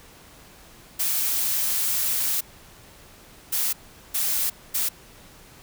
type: noise bursts at uneven times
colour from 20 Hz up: blue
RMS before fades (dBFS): -24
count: 4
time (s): 0.99-2.41 / 3.52-3.73 / 4.14-4.5 / 4.74-4.89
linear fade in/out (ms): 10
effects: pink hiss -49 dBFS RMS until 5.62 s